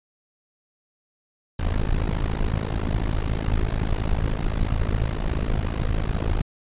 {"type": "noise with amplitude modulation", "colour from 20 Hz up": "brown", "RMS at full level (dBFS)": -19, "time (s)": [1.59, 6.42], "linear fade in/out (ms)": 5, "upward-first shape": "sine", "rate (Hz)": 54, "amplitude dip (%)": 100, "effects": ["resampled to 8000 Hz"]}